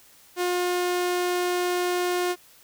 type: tone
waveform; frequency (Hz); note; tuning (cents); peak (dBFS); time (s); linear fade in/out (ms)
sawtooth; 357.1; F4; +39; -19; 0.36-2.36; 50
effects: white hiss -54 dBFS RMS until 2.63 s